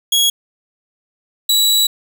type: tone pair in turn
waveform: sawtooth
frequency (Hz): 3322 / 3913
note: G#7 / B7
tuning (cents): 0 / -17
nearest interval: minor third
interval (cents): 283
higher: second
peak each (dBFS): -8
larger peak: neither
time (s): 0.12-0.3 / 1.49-1.87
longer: second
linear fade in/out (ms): 5
effects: none